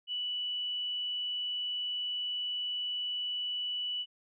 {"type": "tone", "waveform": "sine", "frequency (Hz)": 2960, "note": "F#7", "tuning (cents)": 0, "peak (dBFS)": -32, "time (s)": [0.07, 4.06], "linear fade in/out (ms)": 50, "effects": []}